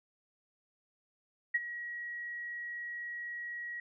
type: tone with ADSR envelope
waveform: sine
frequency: 1908 Hz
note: A#6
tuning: 40 cents sharp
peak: -24 dBFS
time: 1.54-3.8 s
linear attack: 11 ms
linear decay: 32 ms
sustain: -14 dB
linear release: 3 ms
effects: none